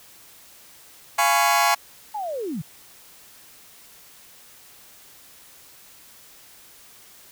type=chord; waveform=sawtooth; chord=C# dominant seventh; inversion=first; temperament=just; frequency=693 / 831.5 / 997.9 / 1108.7 Hz; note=E#5 / G#5 / B5 / C#6; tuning=-14 / +2 / +18 / 0 cents; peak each=-19 / -17 / -22 / -18 dBFS; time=1.18-1.75 s; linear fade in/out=10 ms
type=linear sweep; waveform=sine; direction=down; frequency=880 to 131 Hz; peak=-26 dBFS; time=2.14-2.62 s; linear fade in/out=10 ms
effects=white hiss -49 dBFS RMS until 7.31 s